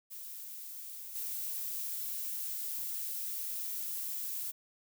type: noise with level steps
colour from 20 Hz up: violet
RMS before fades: -45 / -38 dBFS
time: 0.1-4.52 s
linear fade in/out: 20 ms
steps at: 1.15 s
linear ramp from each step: 5 ms
effects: none